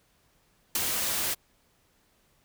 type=noise with ADSR envelope; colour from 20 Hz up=white; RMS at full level=-25 dBFS; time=0.75-1.35 s; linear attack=4 ms; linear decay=21 ms; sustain=-4 dB; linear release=24 ms; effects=pink hiss -67 dBFS RMS until 2.44 s